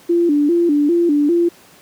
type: tone with vibrato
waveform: sine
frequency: 316.5 Hz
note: D#4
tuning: 30 cents sharp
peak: -11 dBFS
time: 0.09-1.49 s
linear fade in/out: 10 ms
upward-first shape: square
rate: 2.5 Hz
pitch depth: 140 cents each way
effects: pink hiss -46 dBFS RMS until 1.81 s + high-pass 150 Hz 12 dB/octave